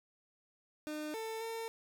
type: tone with pitch steps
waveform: 30% pulse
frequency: 303.9 / 445.5 / 453.5 Hz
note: D#4 / A4 / A#4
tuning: -41 / +22 / -48 cents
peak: -36 dBFS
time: 0.87-1.68 s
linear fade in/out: 0 ms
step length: 270 ms
effects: none